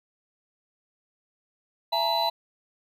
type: tone cluster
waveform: triangle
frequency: 670 / 857 / 939 / 3986 Hz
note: E5 / A5 / A#5 / B7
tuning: +28 / -46 / +12 / +15 cents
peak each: -27 / -28 / -25 / -26 dBFS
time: 1.92-2.3 s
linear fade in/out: 10 ms
effects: none